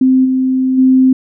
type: tone with level steps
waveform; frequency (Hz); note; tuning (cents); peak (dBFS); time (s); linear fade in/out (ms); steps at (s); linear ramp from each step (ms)
sine; 260; C4; -11; -6 / -10 / -5; 0.01-1.13; 5; 0.24 / 0.77; 20
effects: none

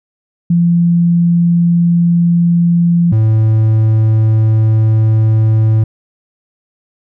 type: tone pair in turn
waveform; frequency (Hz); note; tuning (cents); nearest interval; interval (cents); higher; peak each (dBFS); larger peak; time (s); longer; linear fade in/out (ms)
sine / triangle; 171.5 / 109.96; F3 / A2; -31 / -1; minor sixth; 770; first; -7 / -5; second; 0.5-3.12 / 3.12-5.84; second; 5
effects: none

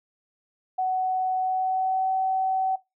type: tone with pitch glide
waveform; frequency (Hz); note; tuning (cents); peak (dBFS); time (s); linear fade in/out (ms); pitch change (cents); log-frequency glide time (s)
sine; 747 to 759.2; F#5 to F#5; +16 to +44; -22; 0.78-2.76; 10; +28; 1.39-2.1
effects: noise-tail reverb RT60 0.2 s tail -18 dB re dry

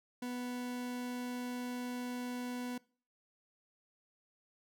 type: tone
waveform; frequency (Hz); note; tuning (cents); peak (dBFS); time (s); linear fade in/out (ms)
40% pulse; 246.9; B3; 0; -37; 0.22-2.78; 5
effects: noise-tail reverb RT60 0.4 s tail -22 dB re dry

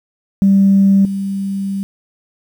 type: tone with level steps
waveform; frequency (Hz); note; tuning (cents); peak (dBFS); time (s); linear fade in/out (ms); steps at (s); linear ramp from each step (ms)
sine; 196; G3; 0; -6 / -17; 0.42-1.83; 0; 1.05; 2
effects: tanh soft clip ceiling -2 dBFS + 7-bit

